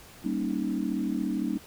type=chord; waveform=sine; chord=Eb dominant seventh; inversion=first; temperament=equal; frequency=196 / 233.1 / 277.2 / 311.1 Hz; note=G3 / Bb3 / Db4 / Eb4; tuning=0 / 0 / 0 / 0 cents; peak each=-32 dBFS; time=0.24-1.58 s; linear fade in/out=10 ms; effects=pink hiss -50 dBFS RMS until 1.66 s